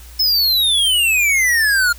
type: exponential sweep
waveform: square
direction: down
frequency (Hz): 5274 to 1396.9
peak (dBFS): -13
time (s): 0.19-1.93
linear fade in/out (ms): 10
effects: added 60 Hz sine -36 dBFS peak until 1.98 s + white hiss -43 dBFS RMS until 1.98 s